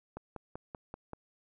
click train, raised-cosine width 1 ms, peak -27 dBFS, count 6, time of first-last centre 0.17-1.133 s, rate 5.19 Hz, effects none

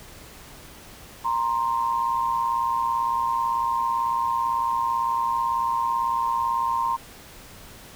sine tone pair together, 932.3 / 1050.3 Hz, A#5 / C6, 0 / +6 cents, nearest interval major second, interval 206 cents, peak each -24 dBFS, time 1.24-6.97 s, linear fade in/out 20 ms, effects pink hiss -45 dBFS RMS until 7.95 s

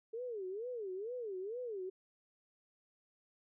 sine tone with vibrato, 430.1 Hz, A4, 39 cents flat, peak -39 dBFS, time 0.13-1.9 s, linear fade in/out 10 ms, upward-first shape sine, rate 2.2 Hz, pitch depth 270 cents each way, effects none

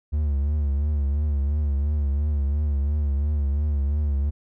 triangle tone with vibrato, 72.3 Hz, D2, 27 cents flat, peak -18 dBFS, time 0.12-4.31 s, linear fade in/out 20 ms, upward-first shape triangle, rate 2.9 Hz, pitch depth 93 cents each way, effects none

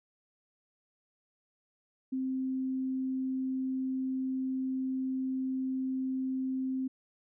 sine tone, 261.6 Hz, C4, in tune, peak -30 dBFS, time 2.12-6.88 s, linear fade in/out 10 ms, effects none

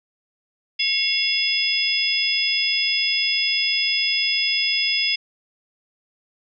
sine tone cluster, 2172 / 2743 / 3397 / 5020 Hz, C#7 / F7 / G#7 / D#8, -36 / -32 / +38 / +15 cents, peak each -26 / -24 / -25 / -22 dBFS, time 0.79-5.16 s, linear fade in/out 10 ms, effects none

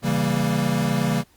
square chord, C# diminished seventh, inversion none, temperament equal with one note detuned, 136.76 / 164.81 / 196 / 233.1 Hz, C#3 / E3 / G3 / Bb3, -23 / 0 / 0 / 0 cents, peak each -26 dBFS, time 0.02-1.24 s, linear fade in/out 50 ms, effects pink hiss -58 dBFS RMS until 1.36 s + Opus 48 kbps

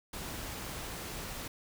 pink noise, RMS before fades -41 dBFS, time 0.13-1.48 s, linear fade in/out 5 ms, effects none

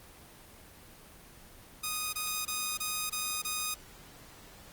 5% pulse tone bursts, 1244.5 Hz, D#6, in tune, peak -20 dBFS, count 6, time 1.83-3.745 s, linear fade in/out 10 ms, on 300 ms, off 23 ms, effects pink hiss -53 dBFS RMS until 4.72 s + Opus 24 kbps

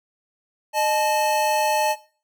square tone pair together, 612.4 / 866 Hz, D#5 / A5, -28 / -28 cents, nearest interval tritone, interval 600 cents, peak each -24 / -21 dBFS, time 0.73-1.96 s, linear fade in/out 50 ms, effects noise-tail reverb RT60 0.4 s tail -17 dB re dry

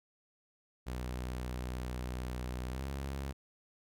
sawtooth tone with pitch glide, 62.2 to 68.22 Hz, B1 to C#2, +13 to -27 cents, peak -33 dBFS, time 0.86-3.33 s, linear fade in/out 20 ms, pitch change +160 cents, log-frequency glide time 2.7-2.85 s, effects none

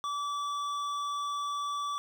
sine tone with hard clipping, 1154 Hz, D6, 31 cents flat, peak -33 dBFS, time 0.04-1.98 s, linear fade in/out 0 ms, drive 11 dB, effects none

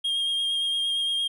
triangle tone with vibrato, 3232 Hz, G#7, 48 cents flat, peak -22 dBFS, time 0.04-1.28 s, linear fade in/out 10 ms, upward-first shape triangle, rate 8.7 Hz, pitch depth 20 cents each way, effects none

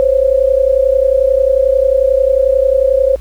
sine tone pair together, 517 / 548.2 Hz, C5 / C#5, -21 / -19 cents, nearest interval minor second, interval 102 cents, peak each -11 dBFS, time 0-3.16 s, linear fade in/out 0 ms, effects added 58 Hz sine -27 dBFS peak until 3.2 s + pink hiss -46 dBFS RMS until 3.2 s

